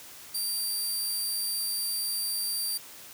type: tone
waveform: 15% pulse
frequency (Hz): 4699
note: D8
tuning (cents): 0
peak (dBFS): -22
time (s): 0.34-2.78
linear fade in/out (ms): 10
effects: white hiss -47 dBFS RMS until 3.13 s + high-pass 60 Hz 12 dB/octave